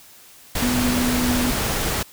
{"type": "tone in noise", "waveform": "sine", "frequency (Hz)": 246.9, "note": "B3", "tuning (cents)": 0, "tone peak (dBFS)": -20, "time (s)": [0.62, 1.51], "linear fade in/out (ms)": 5, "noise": "pink", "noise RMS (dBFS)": -23, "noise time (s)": [0.55, 2.03], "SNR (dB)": 0, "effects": ["white hiss -47 dBFS RMS until 2.12 s"]}